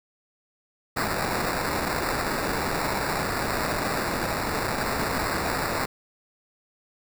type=noise with sample-and-hold; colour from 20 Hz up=white; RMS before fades=-27 dBFS; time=0.96-5.86 s; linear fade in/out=10 ms; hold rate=3150 Hz; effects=none